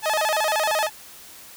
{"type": "tone with vibrato", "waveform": "sawtooth", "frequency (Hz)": 735, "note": "F#5", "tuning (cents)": -12, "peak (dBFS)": -16, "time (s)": [0.02, 0.9], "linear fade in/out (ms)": 50, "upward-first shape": "square", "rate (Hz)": 13, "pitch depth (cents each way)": 280, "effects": ["white hiss -44 dBFS RMS until 1.56 s"]}